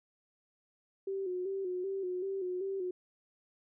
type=tone with vibrato; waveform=sine; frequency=375.7 Hz; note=F#4; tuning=26 cents sharp; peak=-33 dBFS; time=1.07-2.91 s; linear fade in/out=5 ms; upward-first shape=square; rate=2.6 Hz; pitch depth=59 cents each way; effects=none